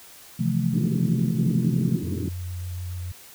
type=chord; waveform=sine; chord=F major seventh; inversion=second; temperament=just; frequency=130.96 / 163.7 / 174.61 / 218.3 Hz; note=C3 / E3 / F3 / A3; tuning=+2 / -12 / 0 / -13 cents; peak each=-26 dBFS; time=0.39-1.97 s; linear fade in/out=10 ms
type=band-pass noise; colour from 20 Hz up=pink; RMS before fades=-30 dBFS; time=0.73-2.29 s; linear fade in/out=5 ms; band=110 to 380 Hz; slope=48 dB/octave
type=tone; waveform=sine; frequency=89.3 Hz; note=F2; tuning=39 cents sharp; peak=-29 dBFS; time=2.03-3.12 s; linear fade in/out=5 ms
effects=white hiss -47 dBFS RMS until 3.34 s